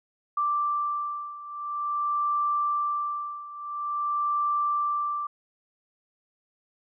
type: beating tone pair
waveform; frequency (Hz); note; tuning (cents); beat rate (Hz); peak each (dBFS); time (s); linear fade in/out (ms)
sine; 1174.7 / 1175.18; D6 / D6; 0 / +1; 0.48; -27 / -30; 0.37-5.27; 5
effects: none